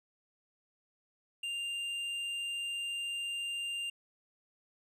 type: tone with hard clipping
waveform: sine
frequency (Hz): 2794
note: F7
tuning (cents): 0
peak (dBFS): -36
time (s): 1.43-3.9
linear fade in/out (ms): 5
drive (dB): 6
effects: resampled to 32000 Hz

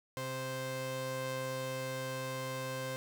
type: tone pair together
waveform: sawtooth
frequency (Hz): 130.81 / 522.8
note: C3 / C5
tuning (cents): 0 / -1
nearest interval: 2 octaves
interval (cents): 2399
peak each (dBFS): -37 / -34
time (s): 0.17-2.96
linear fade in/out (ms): 0
effects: none

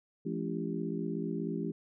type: harmonic tone with a mistuned harmonic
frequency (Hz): 56.5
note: A1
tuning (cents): +47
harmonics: 3 / 4 / 5 / 6 / 7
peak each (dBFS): -37 / -38 / -39 / -40 / -40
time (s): 0.25-1.72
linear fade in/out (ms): 10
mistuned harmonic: 4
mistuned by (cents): -96
effects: none

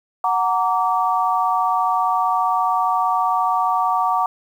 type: chord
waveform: sine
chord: Gb augmented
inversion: none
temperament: just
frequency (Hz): 740 / 925 / 1156.2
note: Gb5 / Bb5 / D6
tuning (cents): 0 / -14 / -27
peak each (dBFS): -20 / -21 / -20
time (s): 0.24-4.26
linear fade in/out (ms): 2
effects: 8-bit

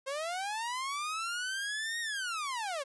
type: linear two-way sweep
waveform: sawtooth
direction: up then down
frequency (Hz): 523.3 to 1882 to 523.3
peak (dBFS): -30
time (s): 0.06-2.84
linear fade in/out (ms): 20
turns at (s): 2
effects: resampled to 24000 Hz

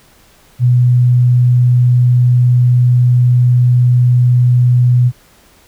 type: tone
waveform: sine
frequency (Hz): 123.47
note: B2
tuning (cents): 0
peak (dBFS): -6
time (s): 0.59-5.12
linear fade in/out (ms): 50
effects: pink hiss -47 dBFS RMS until 5.67 s

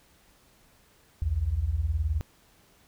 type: beating tone pair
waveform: sine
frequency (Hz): 62.4 / 81.4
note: B1 / E2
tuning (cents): +19 / -21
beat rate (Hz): 19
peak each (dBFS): -29 / -26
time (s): 1.22-2.21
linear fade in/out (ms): 0
effects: pink hiss -61 dBFS RMS until 2.87 s

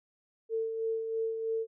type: tone with tremolo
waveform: sine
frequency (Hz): 448.7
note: A4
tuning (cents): +34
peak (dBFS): -28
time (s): 0.49-1.67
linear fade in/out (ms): 50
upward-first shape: sine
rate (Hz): 3.1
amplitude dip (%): 45
effects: none

